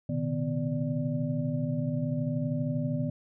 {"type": "tone cluster", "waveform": "sine", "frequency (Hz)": [121.3, 133.6, 154.2, 249.2, 587], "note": ["B2", "C3", "D#3", "B3", "D5"], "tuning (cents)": [-31, 36, -15, 16, -1], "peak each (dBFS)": [-35, -36, -31, -32, -38], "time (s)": [0.09, 3.1], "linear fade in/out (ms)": 5, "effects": []}